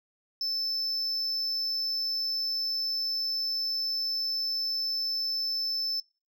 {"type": "tone", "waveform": "sine", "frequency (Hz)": 5274, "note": "E8", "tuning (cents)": 0, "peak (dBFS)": -25, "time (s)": [0.41, 6], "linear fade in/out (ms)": 2, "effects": ["noise-tail reverb RT60 0.3 s tail -23 dB re dry", "tanh soft clip ceiling -27 dBFS"]}